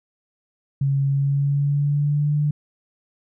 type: tone with pitch glide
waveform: sine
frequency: 138.2 to 148.12 Hz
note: C#3 to D3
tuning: -5 to +15 cents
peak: -17 dBFS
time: 0.81-2.51 s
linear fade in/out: 5 ms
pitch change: +120 cents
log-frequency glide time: 1.07-2.36 s
effects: none